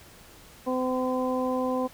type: harmonic tone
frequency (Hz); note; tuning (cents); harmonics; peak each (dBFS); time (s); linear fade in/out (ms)
255.7; C4; -40; 1 / 2 / 3 / 4; -28 / -28 / -35 / -33; 0.66-1.88; 20
effects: pink hiss -51 dBFS RMS until 1.93 s